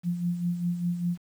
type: tone with tremolo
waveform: sine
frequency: 174.61 Hz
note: F3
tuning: in tune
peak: -23 dBFS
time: 0.03-1.18 s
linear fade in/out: 50 ms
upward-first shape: sine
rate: 5 Hz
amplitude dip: 60%
effects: 9-bit